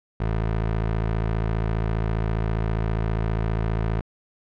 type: tone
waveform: 20% pulse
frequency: 54.9 Hz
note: A1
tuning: 3 cents flat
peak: -17 dBFS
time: 0.2-4.01 s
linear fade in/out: 5 ms
effects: low-pass 2000 Hz 12 dB/octave